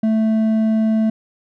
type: tone with hard clipping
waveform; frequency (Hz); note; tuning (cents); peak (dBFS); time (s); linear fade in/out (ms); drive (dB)
sine; 220; A3; 0; -15; 0.03-1.1; 5; 5
effects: none